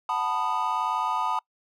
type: chord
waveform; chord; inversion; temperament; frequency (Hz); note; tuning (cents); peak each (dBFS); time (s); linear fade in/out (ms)
triangle; B dominant seventh; second; just; 740.8 / 889 / 987.8 / 1234.7; F#5 / A5 / B5 / D#6; +2 / +18 / 0 / -14; -32 / -27 / -27 / -28; 0.09-1.39; 2
effects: noise-tail reverb RT60 0.1 s tail -25 dB re dry